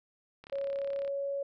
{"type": "click train", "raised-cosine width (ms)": 0.3, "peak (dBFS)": -33, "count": 23, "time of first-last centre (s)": [0.44, 1.078], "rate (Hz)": 34.5}
{"type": "tone with pitch glide", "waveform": "sine", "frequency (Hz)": [554.4, 558.3], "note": ["C#5", "C#5"], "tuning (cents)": [0, 12], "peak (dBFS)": -31, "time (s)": [0.52, 1.43], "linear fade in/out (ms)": 5, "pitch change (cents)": 12, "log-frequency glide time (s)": [0.66, 1.28]}
{"effects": []}